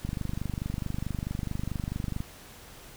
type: click train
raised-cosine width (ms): 5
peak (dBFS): -19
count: 54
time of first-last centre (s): 0.05-2.204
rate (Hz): 24.6
effects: pink hiss -49 dBFS RMS until 2.96 s